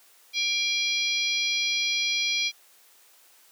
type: harmonic tone with a mistuned harmonic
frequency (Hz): 820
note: G#5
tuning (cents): -22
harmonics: 3 / 4 / 5 / 6 / 7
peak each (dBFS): -27 / -29 / -31 / -33 / -34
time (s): 0.33-2.52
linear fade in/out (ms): 50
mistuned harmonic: 3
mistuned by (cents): -65
effects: white hiss -57 dBFS RMS until 3.51 s + high-pass 400 Hz 12 dB/octave